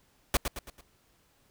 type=noise with echo; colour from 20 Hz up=pink; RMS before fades=-24 dBFS; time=0.34-0.37 s; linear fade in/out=2 ms; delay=110 ms; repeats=4; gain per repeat=-7 dB; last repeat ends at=0.81 s; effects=pink hiss -67 dBFS RMS until 1.5 s